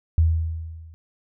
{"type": "tone with level ramp", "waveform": "sine", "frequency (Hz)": 81.2, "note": "E2", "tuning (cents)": -26, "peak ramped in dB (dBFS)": [-12, -42], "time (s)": [0.18, 0.94], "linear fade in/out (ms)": 0, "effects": []}